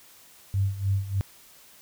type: tone with tremolo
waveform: sine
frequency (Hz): 98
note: G2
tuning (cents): 0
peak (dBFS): -20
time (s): 0.54-1.21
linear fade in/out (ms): 0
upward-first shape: sine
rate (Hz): 3.3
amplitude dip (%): 80
effects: white hiss -53 dBFS RMS until 1.81 s